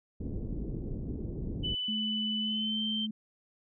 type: low-pass noise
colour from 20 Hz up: pink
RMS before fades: -36 dBFS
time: 0.2-1.75 s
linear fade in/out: 5 ms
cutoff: 370 Hz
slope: 24 dB/octave
type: tone with pitch glide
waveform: sine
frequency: 2993 to 3122 Hz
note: F#7 to G7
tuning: +19 to -8 cents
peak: -31 dBFS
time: 1.63-3.07 s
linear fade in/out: 20 ms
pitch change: +73 cents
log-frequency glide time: 2.41-2.81 s
type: tone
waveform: sine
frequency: 216.2 Hz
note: A3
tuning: 30 cents flat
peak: -33 dBFS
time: 1.88-3.11 s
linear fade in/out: 5 ms
effects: none